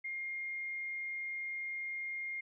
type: tone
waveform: sine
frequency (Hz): 2125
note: C7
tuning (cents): +26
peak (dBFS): -37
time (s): 0.04-2.41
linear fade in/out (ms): 10
effects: none